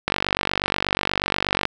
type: click train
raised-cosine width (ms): 0.3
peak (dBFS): -3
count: 77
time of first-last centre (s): 0.08-1.653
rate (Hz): 48.3
effects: none